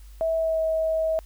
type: tone with pitch glide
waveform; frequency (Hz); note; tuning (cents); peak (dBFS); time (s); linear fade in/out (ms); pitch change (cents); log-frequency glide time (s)
sine; 651 to 641.3; E5 to E5; -22 to -48; -21; 0.21-1.19; 0; -26; 0.36-0.62
effects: added 50 Hz sine -42 dBFS peak until 1.25 s + white hiss -58 dBFS RMS until 1.25 s